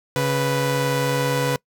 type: tone pair together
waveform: sawtooth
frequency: 138.59 / 493.9 Hz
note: C#3 / B4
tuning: 0 / 0 cents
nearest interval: octave + minor seventh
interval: 2200 cents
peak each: -18 dBFS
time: 0.16-1.56 s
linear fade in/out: 0 ms
effects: noise-tail reverb RT60 0.1 s tail -24 dB re dry